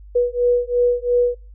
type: beating tone pair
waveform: sine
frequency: 485.7 / 488.6 Hz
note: B4 / B4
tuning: -29 / -19 cents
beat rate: 2.9 Hz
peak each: -18 dBFS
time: 0.15-1.35 s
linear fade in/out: 10 ms
effects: noise-tail reverb RT60 0.3 s tail -22 dB re dry + added 50 Hz sine -38 dBFS peak until 1.54 s